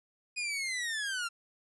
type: linear sweep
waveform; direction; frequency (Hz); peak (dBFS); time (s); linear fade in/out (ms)
sawtooth; down; 2489 to 1354; -29; 0.36-1.29; 20
effects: resampled to 24000 Hz